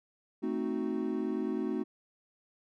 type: chord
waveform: triangle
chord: A diminished seventh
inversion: none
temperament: equal with one note detuned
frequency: 220.8 / 261.6 / 311.1 / 370 Hz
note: A3 / C4 / Eb4 / Gb4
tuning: +6 / 0 / 0 / 0 cents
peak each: -34 dBFS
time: 0.42-1.84 s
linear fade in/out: 20 ms
effects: none